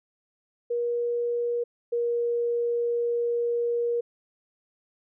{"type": "tone pair in turn", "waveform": "sine", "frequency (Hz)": [476.8, 473.8], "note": ["A#4", "A#4"], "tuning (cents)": [39, 28], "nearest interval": "unison", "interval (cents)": 11, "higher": "first", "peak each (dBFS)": [-24, -23], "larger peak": "second", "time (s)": [[0.7, 1.64], [1.92, 4.01]], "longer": "second", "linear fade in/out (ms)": 10, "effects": []}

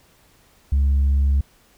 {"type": "tone with tanh clipping", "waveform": "sine", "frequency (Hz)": 69.3, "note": "C#2", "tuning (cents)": 0, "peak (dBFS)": -15, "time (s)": [0.72, 1.41], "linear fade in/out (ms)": 5, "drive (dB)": 1, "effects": ["pink hiss -56 dBFS RMS until 1.77 s"]}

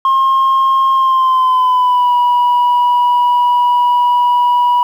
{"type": "tone with pitch glide", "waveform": "sine", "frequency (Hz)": [1069, 974.6], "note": ["C6", "B5"], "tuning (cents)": [37, -23], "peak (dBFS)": -6, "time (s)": [0.05, 4.83], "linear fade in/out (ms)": 2, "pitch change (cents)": -160, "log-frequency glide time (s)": [0.93, 2.15], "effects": ["tanh soft clip ceiling -7 dBFS", "7-bit"]}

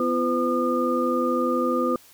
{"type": "tone cluster", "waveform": "sine", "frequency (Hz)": [250.4, 342.3, 507, 1215], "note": ["B3", "F4", "B4", "D#6"], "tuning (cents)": [24, -35, 45, -42], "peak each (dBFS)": [-25, -27, -25, -26], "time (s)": [0, 1.96], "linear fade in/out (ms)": 2, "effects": ["white hiss -52 dBFS RMS until 2.13 s"]}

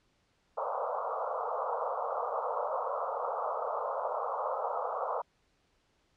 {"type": "band-pass noise", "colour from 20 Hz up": "pink", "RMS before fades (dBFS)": -34, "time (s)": [0.57, 5.22], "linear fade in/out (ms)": 10, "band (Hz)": [470, 1300], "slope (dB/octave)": 96, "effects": ["pink hiss -72 dBFS RMS until 6.16 s", "low-pass 6000 Hz 12 dB/octave"]}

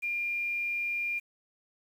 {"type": "tone with quantisation", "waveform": "sine", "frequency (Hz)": 2400, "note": "D7", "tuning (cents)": 37, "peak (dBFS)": -29, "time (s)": [0.02, 1.2], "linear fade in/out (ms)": 20, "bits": 9, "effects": []}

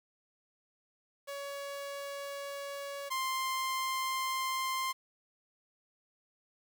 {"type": "tone pair in turn", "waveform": "sawtooth", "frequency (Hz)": [562, 1049.3], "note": ["C#5", "C6"], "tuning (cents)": [24, 5], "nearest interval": "major seventh", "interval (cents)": 1081, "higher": "second", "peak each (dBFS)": [-35, -28], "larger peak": "second", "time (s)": [[1.27, 3.1], [3.1, 4.93]], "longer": "neither", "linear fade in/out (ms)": 20, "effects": ["10-bit"]}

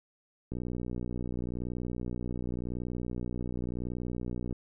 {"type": "click train", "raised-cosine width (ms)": 3, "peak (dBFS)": -23, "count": 245, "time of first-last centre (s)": [0.52, 4.527], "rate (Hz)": 60.9, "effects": []}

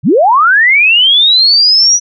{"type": "linear sweep", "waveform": "sine", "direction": "up", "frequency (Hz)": [99.4, 5890], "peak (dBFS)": -4, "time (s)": [0.03, 2], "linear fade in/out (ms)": 50, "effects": []}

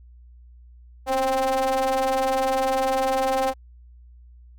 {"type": "ring-modulated tone", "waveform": "square", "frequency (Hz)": 130, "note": "C3", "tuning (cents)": -11, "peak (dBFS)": -18, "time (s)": [1.06, 3.54], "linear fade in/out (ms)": 50, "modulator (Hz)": 660, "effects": ["added 60 Hz sine -45 dBFS peak until 4.58 s"]}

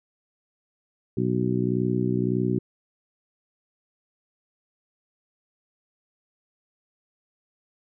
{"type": "harmonic tone", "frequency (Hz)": 61.74, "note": "B1", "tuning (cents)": 0, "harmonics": [2, 3, 4, 5, 6], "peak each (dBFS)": [-27, -27, -29, -29, -28], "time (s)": [1.17, 2.59], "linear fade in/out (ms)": 5, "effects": []}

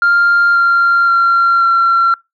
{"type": "tone with pitch steps", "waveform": "sine", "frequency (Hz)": [1397, 1385.7, 1374.6, 1363.5], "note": ["F6", "F6", "F6", "F6"], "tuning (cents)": [0, -14, -28, -42], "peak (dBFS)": -6, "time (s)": [0.02, 2.14], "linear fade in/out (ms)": 2, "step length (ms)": 530, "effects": ["noise-tail reverb RT60 0.2 s tail -25 dB re dry", "tanh soft clip ceiling -5 dBFS"]}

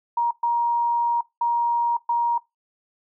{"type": "tone bursts at uneven times", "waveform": "sine", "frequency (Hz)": 944, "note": "A#5", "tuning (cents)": 22, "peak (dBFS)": -18, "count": 4, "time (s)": [[0.17, 0.31], [0.43, 1.21], [1.41, 1.97], [2.09, 2.38]], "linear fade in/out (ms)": 5, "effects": ["noise-tail reverb RT60 0.2 s tail -22 dB re dry"]}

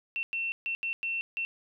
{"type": "tone bursts at uneven times", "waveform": "sine", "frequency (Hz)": 2700, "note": "E7", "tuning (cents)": 41, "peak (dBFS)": -29, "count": 6, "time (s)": [[0.16, 0.23], [0.33, 0.52], [0.66, 0.75], [0.83, 0.93], [1.03, 1.21], [1.37, 1.45]], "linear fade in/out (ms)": 0, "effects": []}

